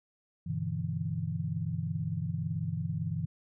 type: chord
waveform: sine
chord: E minor seventh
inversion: first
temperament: equal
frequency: 98 / 123.47 / 146.83 / 164.81 Hz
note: G2 / B2 / D3 / E3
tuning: 0 / 0 / 0 / 0 cents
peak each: -37 / -38 / -37 / -34 dBFS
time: 0.46-3.26 s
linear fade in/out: 10 ms
effects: none